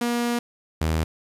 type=tone pair in turn; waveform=sawtooth; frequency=238.6 / 79.62 Hz; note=A#3 / D#2; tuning=+41 / +40 cents; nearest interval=octave + perfect fifth; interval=1901 cents; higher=first; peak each=-18 / -17 dBFS; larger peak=second; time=0.01-0.39 / 0.81-1.04 s; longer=first; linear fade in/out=5 ms; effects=resampled to 32000 Hz + 8-bit